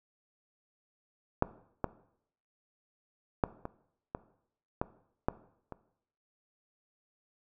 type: clicks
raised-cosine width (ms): 1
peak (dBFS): -10 / -15 / -11 / -23 / -20 / -16 / -13 / -27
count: 8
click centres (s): 1.424 / 1.843 / 3.438 / 3.654 / 4.149 / 4.815 / 5.285 / 5.723
effects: noise-tail reverb RT60 0.7 s tail -17 dB re dry